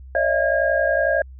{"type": "tone cluster", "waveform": "sine", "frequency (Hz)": [554, 616, 667, 1628], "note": ["C#5", "D#5", "E5", "G#6"], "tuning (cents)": [-1, -17, 20, -35], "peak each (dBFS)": -22, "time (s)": [0.15, 1.22], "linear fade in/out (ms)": 2, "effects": ["added 65 Hz sine -37 dBFS peak until 1.39 s"]}